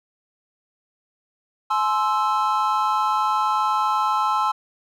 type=chord; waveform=triangle; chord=Ab augmented; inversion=none; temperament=equal with one note detuned; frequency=851 / 1046.5 / 1318.5 Hz; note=Ab5 / C6 / E6; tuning=+42 / 0 / 0 cents; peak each=-21 dBFS; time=1.7-4.52 s; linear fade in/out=10 ms; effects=none